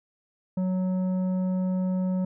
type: tone with tanh clipping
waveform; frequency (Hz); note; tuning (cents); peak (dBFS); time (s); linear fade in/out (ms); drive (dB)
triangle; 185; F#3; 0; -25; 0.57-2.25; 5; 13
effects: none